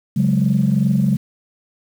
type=chord; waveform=sine; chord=C# suspended fourth; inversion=none; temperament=equal; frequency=138.59 / 185 / 207.7 Hz; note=C#3 / F#3 / G#3; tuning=0 / 0 / 0 cents; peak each=-17 dBFS; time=0.16-1.17 s; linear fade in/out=10 ms; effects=tanh soft clip ceiling -6 dBFS + 7-bit